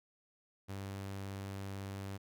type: tone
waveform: sawtooth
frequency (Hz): 98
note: G2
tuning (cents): 0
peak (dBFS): -37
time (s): 0.68-2.18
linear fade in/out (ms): 20
effects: none